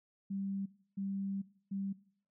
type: tone bursts at uneven times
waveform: sine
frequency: 196 Hz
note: G3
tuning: in tune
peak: -35 dBFS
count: 3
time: 0.3-0.66 / 0.97-1.42 / 1.71-1.93 s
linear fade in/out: 10 ms
effects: noise-tail reverb RT60 0.6 s tail -20 dB re dry